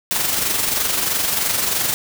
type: noise with amplitude modulation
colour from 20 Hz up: white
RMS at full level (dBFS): -18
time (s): 0.11-1.94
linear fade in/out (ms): 0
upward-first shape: sine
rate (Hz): 23.1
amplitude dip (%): 45
effects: none